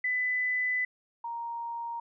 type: tone pair in turn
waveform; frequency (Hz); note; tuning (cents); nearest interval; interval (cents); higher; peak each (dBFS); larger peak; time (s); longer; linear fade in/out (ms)
sine; 2000 / 934.1; B6 / A#5; +21 / +3; octave + minor second; 1318; first; -26 / -33; first; 0.04-0.85 / 1.24-2; first; 5
effects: none